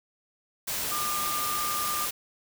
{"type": "tone in noise", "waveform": "sine", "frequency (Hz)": 1200, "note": "D6", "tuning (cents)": 37, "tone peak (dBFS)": -30, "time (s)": [0.91, 2.06], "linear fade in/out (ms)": 10, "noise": "white", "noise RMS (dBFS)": -31, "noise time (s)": [0.67, 2.11], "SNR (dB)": -2, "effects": []}